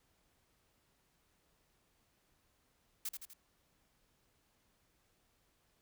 blue noise with echo, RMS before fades -39 dBFS, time 3.05-3.09 s, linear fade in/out 5 ms, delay 82 ms, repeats 3, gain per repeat -5 dB, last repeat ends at 3.336 s, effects pink hiss -75 dBFS RMS until 5.81 s

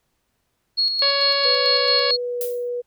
sine tone with tremolo, 4317 Hz, C#8, 47 cents flat, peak -16 dBFS, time 0.77-2.17 s, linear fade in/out 20 ms, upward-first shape square, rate 4.5 Hz, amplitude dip 45%
harmonic tone, 560 Hz, C#5, 18 cents sharp, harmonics 1 / 2 / 3 / 4 / 5 / 6 / 7 / 8 / 9, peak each -24 / -27 / -29 / -30 / -31 / -32 / -32 / -33 / -34 dBFS, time 1.02-2.11 s, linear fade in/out 2 ms
sine tone with pitch glide, 502 to 486.3 Hz, B4 to B4, +28 to -27 cents, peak -23 dBFS, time 1.44-2.82 s, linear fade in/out 20 ms, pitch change -55 cents, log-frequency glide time 1.58-2.37 s
violet noise with exponential decay, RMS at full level -26 dBFS, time 2.41-2.69 s, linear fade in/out 1 ms, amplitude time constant 59 ms
effects pink hiss -71 dBFS RMS until 2.86 s

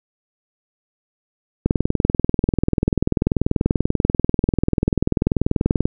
click train, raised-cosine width 3 ms, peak -3 dBFS, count 87, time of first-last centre 1.66-5.855 s, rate 20.5 Hz, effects none

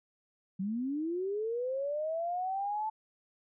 sine linear sweep, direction up, 182.4 to 880 Hz, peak -31 dBFS, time 0.59-2.9 s, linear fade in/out 10 ms, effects none

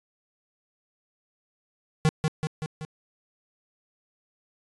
square tone with echo, 155.9 Hz, D#3, 4 cents sharp, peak -18 dBFS, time 2.05-2.09 s, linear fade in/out 0 ms, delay 190 ms, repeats 4, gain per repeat -4 dB, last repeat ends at 2.85 s, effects resampled to 22050 Hz

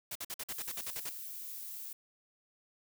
white noise bursts, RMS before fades -40 dBFS, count 11, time 0.11-1.094 s, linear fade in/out 5 ms, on 44 ms, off 50 ms
violet noise, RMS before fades -44 dBFS, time 0.5-1.93 s, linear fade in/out 5 ms
effects none

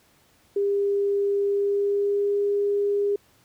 sine tone with pitch glide, 401.6 to 405.8 Hz, G4 to G#4, +42 to -40 cents, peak -20 dBFS, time 0.56-3.16 s, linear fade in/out 5 ms, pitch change +18 cents, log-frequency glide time 1.45-2.39 s, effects pink hiss -60 dBFS RMS until 3.44 s + high-pass 60 Hz 12 dB/octave

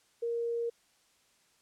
sine tone, 467.9 Hz, A#4, 6 cents sharp, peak -30 dBFS, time 0.22-0.7 s, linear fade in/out 10 ms, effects white hiss -68 dBFS RMS until 1.61 s + low-pass 9000 Hz 12 dB/octave

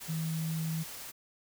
sine tone in noise, 160.8 Hz, E3, 43 cents flat, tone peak -31 dBFS, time 0.08-0.84 s, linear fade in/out 20 ms, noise white, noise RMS -44 dBFS, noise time 0-1.12 s, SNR +10 dB, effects none

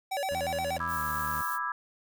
square tone with vibrato, 659.3 Hz, E5, in tune, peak -30 dBFS, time 0.11-0.78 s, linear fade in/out 10 ms, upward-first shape square, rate 8.4 Hz, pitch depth 260 cents each way
20% pulse tone with pitch glide, 83.1 to 76.2 Hz, E2 to D#2, +15 to -36 cents, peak -34 dBFS, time 0.31-1.42 s, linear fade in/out 5 ms, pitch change -151 cents, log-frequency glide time 0.95-1 s
sine chord, E dominant seventh, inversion second, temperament just, 988.9 / 1186.7 / 1318.5 / 1648.1 Hz, B5 / D6 / E6 / G#6, +2 / +18 / 0 / -14 cents, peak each -35 dBFS, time 0.8-1.72 s, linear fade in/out 2 ms
violet noise, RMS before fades -40 dBFS, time 0.87-1.59 s, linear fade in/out 50 ms
effects none

